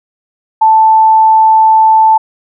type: tone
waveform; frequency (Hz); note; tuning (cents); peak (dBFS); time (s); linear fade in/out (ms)
sine; 880; A5; 0; -3; 0.61-2.18; 10
effects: none